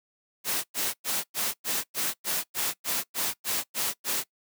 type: noise bursts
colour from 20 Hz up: white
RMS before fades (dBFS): -28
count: 13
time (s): 0.44-4.24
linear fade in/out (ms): 50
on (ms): 200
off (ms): 100
effects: noise-tail reverb RT60 0.1 s tail -22 dB re dry + high-pass 150 Hz 12 dB/octave